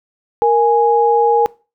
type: tone pair together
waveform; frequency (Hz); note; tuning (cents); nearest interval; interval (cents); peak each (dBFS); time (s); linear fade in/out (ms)
sine; 466.2 / 830.7; A#4 / G#5; 0 / 0; minor seventh; 1000; -12; 0.42-1.46; 0
effects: noise-tail reverb RT60 0.3 s tail -21 dB re dry